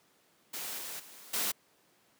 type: noise with level steps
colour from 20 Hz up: white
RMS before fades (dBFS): -39 / -41 / -52 / -32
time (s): 0.53-1.52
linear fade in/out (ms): 10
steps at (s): 0.78 / 0.99 / 1.33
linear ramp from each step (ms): 10
effects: pink hiss -67 dBFS RMS until 2.19 s + high-pass 200 Hz 12 dB/octave